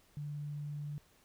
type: tone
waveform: sine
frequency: 146.83 Hz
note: D3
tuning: in tune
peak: -38 dBFS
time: 0.17-0.98 s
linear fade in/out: 0 ms
effects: pink hiss -67 dBFS RMS until 1.24 s